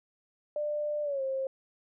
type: tone with pitch glide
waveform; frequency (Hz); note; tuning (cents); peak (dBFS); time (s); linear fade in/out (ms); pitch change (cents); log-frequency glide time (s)
sine; 595 to 533.2; D5 to C5; +22 to +33; -29; 0.56-1.47; 2; -189; 1.03-1.22
effects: none